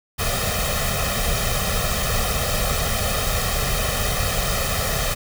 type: noise with comb filter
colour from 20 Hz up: pink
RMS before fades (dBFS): -22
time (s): 0.18-5.15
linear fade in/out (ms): 20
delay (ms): 1.6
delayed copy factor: +0.95
effects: none